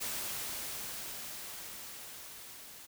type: noise with level ramp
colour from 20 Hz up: white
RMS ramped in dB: -37 to -51 dBFS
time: 0-2.87 s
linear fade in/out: 20 ms
effects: none